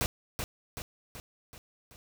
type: noise with echo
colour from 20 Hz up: pink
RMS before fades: -29 dBFS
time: 0.01-0.06 s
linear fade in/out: 0 ms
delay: 380 ms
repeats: 5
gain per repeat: -5 dB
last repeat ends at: 1.96 s
effects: none